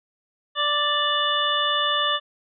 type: harmonic tone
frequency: 587.3 Hz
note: D5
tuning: in tune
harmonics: 1 / 2 / 3 / 5 / 6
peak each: -30 / -24 / -28 / -26 / -25 dBFS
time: 0.55-2.2 s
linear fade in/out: 50 ms
effects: none